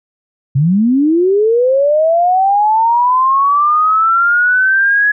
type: linear sweep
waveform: sine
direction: up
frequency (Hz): 127.6 to 1689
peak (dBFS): -8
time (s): 0.55-5.12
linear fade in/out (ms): 10
effects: none